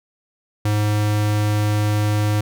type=tone; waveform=square; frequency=105.1 Hz; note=G#2; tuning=21 cents sharp; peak=-17 dBFS; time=0.65-2.41 s; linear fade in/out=5 ms; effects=none